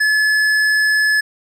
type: tone with tanh clipping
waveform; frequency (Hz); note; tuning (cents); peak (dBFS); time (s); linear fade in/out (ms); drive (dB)
sine; 1717; A6; -43; -14; 0-1.21; 10; 12
effects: none